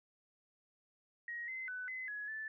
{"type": "tone with pitch steps", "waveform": "sine", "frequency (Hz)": [1889, 2057, 1500, 2036, 1683, 1753], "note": ["A#6", "C7", "F#6", "C7", "G#6", "A6"], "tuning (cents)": [22, -30, 23, -48, 23, -7], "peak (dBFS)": -40, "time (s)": [1.28, 2.48], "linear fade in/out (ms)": 2, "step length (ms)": 200, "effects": []}